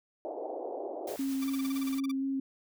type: band-pass noise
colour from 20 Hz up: white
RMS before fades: -38 dBFS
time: 0.25-1.16 s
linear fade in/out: 0 ms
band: 320 to 740 Hz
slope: 48 dB/octave
type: noise with tremolo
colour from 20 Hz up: white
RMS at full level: -45 dBFS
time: 1.07-1.99 s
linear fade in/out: 5 ms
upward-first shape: triangle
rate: 8.9 Hz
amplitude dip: 35%
type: tone with vibrato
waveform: sine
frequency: 269.7 Hz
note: C#4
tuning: 47 cents flat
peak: -29 dBFS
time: 1.19-2.4 s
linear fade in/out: 5 ms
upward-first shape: square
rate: 3.9 Hz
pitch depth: 9 cents each way
type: tone bursts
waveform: 15% pulse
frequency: 1169 Hz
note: D6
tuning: 8 cents flat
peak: -34 dBFS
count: 13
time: 1.42-2.115 s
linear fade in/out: 5 ms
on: 23 ms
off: 33 ms
effects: none